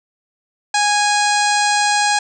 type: harmonic tone with a mistuned harmonic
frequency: 827 Hz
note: G#5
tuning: 8 cents flat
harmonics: 1 / 2 / 3 / 4 / 5 / 6 / 7 / 8 / 9 / 10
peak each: -16 / -20 / -24 / -28 / -24 / -27 / -30 / -27 / -26 / -29 dBFS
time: 0.74-2.19 s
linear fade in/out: 5 ms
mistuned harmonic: 10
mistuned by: -23 cents
effects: none